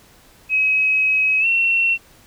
sine tone with pitch glide, 2549 to 2716 Hz, D#7 to F7, +41 to -49 cents, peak -14 dBFS, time 0.49-1.98 s, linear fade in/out 50 ms, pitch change +110 cents, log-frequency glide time 1.4-1.46 s, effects pink hiss -50 dBFS RMS until 2.26 s

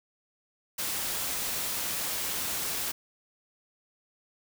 white noise, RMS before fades -32 dBFS, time 0.78-2.92 s, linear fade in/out 10 ms, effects none

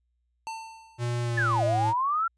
square tone with exponential decay, 895 Hz, A5, 29 cents sharp, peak -32 dBFS, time 0.47-1.3 s, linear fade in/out 0 ms, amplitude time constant 180 ms
square tone with pitch glide, 120 to 110.04 Hz, B2 to A2, -49 to +1 cents, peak -27 dBFS, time 0.98-1.94 s, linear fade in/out 50 ms, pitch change -150 cents, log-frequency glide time 1.22-1.79 s
sine linear two-way sweep, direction down then up, 1787 to 587.3 to 1380 Hz, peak -23 dBFS, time 1.37-2.28 s, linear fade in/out 10 ms, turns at 1.64 s
effects added 60 Hz sine -70 dBFS peak until 2.37 s + resampled to 22050 Hz

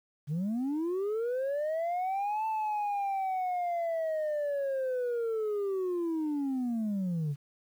sine linear two-way sweep, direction up then down, 137.4 to 885 to 137.4 Hz, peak -26 dBFS, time 0.27-7.36 s, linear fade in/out 50 ms, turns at 2.46 s, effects tanh soft clip ceiling -28 dBFS + 10-bit

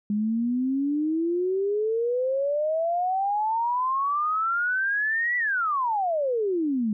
sine exponential two-way sweep, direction up then down, 204.4 to 1975.5 to 204.4 Hz, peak -22 dBFS, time 0.1-6.93 s, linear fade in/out 2 ms, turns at 5.37 s, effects none

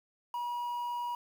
triangle tone with quantisation, 963 Hz, B5, 44 cents flat, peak -31 dBFS, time 0.34-1.15 s, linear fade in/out 2 ms, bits 9, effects none

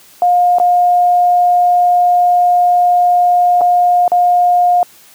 sine tone with dropouts, 711 Hz, F5, 31 cents sharp, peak -7 dBFS, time 0.22-4.83 s, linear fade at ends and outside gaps 1 ms, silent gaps 0.585-0.599 / 3.61-3.615 / 4.079-4.118 s, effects white hiss -43 dBFS RMS until 5.14 s + high-pass 100 Hz 12 dB/octave

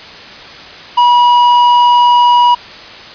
triangle tone with tanh clipping, 969 Hz, B5, 33 cents flat, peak -6 dBFS, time 0.97-2.55 s, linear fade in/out 10 ms, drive 12 dB, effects white hiss -31 dBFS RMS until 3.14 s + resampled to 11025 Hz

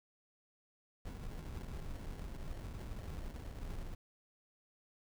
brown noise with sample-and-hold, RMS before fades -44 dBFS, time 1.05-3.95 s, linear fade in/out 2 ms, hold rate 1225 Hz, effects none

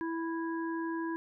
harmonic tone, 329.6 Hz, E4, in tune, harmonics 1 / 3 / 5, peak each -33 / -40 / -43 dBFS, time 0.01-1.16 s, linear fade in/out 0 ms, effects none

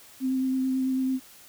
sine tone with vibrato, 261.3 Hz, C4, 2 cents flat, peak -23 dBFS, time 0.2-1.2 s, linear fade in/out 50 ms, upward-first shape sine, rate 9.1 Hz, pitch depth 14 cents each way, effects white hiss -51 dBFS RMS until 1.48 s

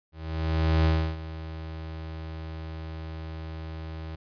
35% pulse tone with ADSR envelope, 80 Hz, D#2, 49 cents sharp, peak -17 dBFS, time 0.12-4.16 s, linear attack 730 ms, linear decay 310 ms, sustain -16 dB, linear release 12 ms, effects resampled to 11025 Hz

